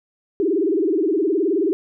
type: tone with vibrato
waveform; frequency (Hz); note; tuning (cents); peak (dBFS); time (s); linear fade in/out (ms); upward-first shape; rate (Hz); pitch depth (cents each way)
sine; 356.2; F4; +34; -16; 0.4-1.73; 0; sine; 19; 270
effects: none